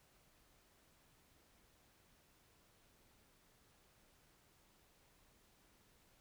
silence, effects pink hiss -71 dBFS RMS until 6.2 s

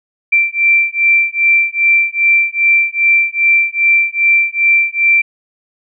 sine beating tone pair, 2349 / 2351.5 Hz, D7 / D7, 0 / +2 cents, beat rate 2.5 Hz, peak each -12 dBFS, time 0.32-5.22 s, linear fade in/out 10 ms, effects none

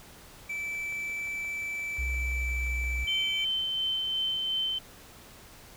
triangle tone, 2320 Hz, D7, 22 cents flat, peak -30 dBFS, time 0.49-3.45 s, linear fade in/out 10 ms
click train, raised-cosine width 0.5 ms, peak -36 dBFS, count 13, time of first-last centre 0.75-2.841 s, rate 5.74 Hz
sine tone with pitch glide, 64 to 62.47 Hz, C2 to B1, -38 to +20 cents, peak -29 dBFS, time 1.98-3.05 s, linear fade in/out 10 ms, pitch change -42 cents, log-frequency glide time 2.09-2.67 s
sine tone with tremolo, 3083 Hz, G7, 29 cents flat, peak -26 dBFS, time 3.07-4.79 s, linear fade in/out 10 ms, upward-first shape sine, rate 2.8 Hz, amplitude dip 25%
effects pink hiss -51 dBFS RMS until 5.76 s

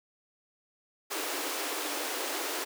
pink high-pass noise, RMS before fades -34 dBFS, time 1.1-2.65 s, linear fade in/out 20 ms, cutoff 280 Hz, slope 96 dB/octave, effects none

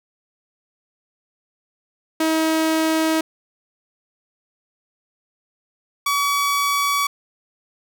sawtooth tone pair in turn, 319.1 / 1137.1 Hz, D#4 / C#6, +44 / +44 cents, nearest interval octave + minor seventh, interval 2200 cents, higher second, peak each -13 / -14 dBFS, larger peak first, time 2.2-3.21 / 6.06-7.07 s, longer neither, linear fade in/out 5 ms, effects none

